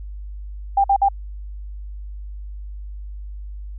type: tone bursts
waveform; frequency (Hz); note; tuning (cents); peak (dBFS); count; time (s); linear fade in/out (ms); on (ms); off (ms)
sine; 793; G5; +20; -12; 3; 0.77-1.087; 5; 71; 52
effects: added 50 Hz sine -30 dBFS peak until 3.78 s